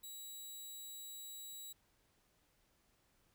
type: tone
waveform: 10% pulse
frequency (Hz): 3900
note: B7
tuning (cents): -23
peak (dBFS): -40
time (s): 0.03-1.73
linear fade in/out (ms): 10
effects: pink hiss -75 dBFS RMS until 3.34 s